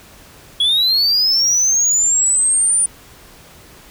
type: linear sweep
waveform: sine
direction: up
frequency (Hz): 3322 to 9397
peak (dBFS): -9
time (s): 0.6-2.86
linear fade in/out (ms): 5
effects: tanh soft clip ceiling -11 dBFS + pink hiss -43 dBFS RMS until 3.9 s